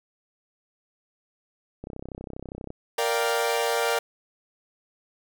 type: click train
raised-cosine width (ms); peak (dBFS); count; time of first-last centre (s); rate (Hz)
2; -23; 29; 1.84-2.704; 32.4
type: chord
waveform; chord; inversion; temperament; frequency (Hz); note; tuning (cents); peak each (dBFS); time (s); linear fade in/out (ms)
sawtooth; G minor seventh; first; equal; 466.2 / 587.3 / 698.5 / 784; Bb4 / D5 / F5 / G5; 0 / 0 / 0 / 0; -22 / -25 / -27 / -27; 2.98-3.99; 5
effects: none